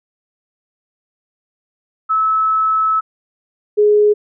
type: tone pair in turn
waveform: sine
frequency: 1300 / 418.1 Hz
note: E6 / G#4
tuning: -24 / +12 cents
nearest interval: octave + minor sixth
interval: 1964 cents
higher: first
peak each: -12 / -8 dBFS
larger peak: second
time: 2.09-3.01 / 3.77-4.14 s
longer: first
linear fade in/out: 20 ms
effects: none